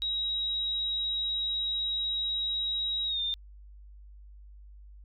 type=tone with pitch glide; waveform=sine; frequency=3827 to 3612 Hz; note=A#7 to A7; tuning=+45 to +45 cents; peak=-28 dBFS; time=0.02-3.34 s; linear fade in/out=0 ms; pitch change=-100 cents; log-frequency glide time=3.07-3.2 s; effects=added 50 Hz sine -47 dBFS peak until 5.04 s